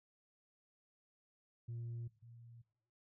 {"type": "tone with echo", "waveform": "sine", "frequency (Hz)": 117.4, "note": "A#2", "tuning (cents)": 13, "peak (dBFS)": -40, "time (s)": [1.68, 2.08], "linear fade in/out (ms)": 10, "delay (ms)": 540, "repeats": 1, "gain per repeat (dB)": -15, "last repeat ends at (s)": 2.62, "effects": ["noise-tail reverb RT60 0.6 s tail -18 dB re dry", "tanh soft clip ceiling -40 dBFS"]}